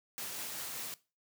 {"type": "noise with tremolo", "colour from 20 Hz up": "white", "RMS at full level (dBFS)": -40, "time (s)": [0.18, 0.94], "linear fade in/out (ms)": 0, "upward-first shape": "triangle", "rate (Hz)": 5.2, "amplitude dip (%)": 25, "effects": ["noise-tail reverb RT60 0.3 s tail -19 dB re dry", "high-pass 100 Hz 12 dB/octave"]}